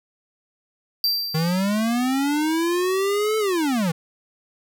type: tone with exponential decay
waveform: square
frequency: 4699 Hz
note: D8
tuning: in tune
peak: -17 dBFS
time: 1.04-2.01 s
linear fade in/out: 1 ms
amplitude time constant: 210 ms
type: linear two-way sweep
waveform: square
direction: up then down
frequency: 154.1 to 440 to 154.1 Hz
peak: -20 dBFS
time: 1.34-3.92 s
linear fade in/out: 10 ms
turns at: 3.38 s
effects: none